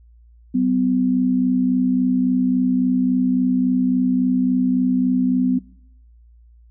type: tone pair together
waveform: sine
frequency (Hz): 190 / 253.6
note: F#3 / B3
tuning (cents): +46 / +46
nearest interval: perfect fourth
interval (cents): 500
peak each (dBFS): -22 / -16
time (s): 0.54-5.59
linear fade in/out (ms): 10
effects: noise-tail reverb RT60 0.8 s tail -22 dB re dry + added 58 Hz sine -46 dBFS peak until 6.7 s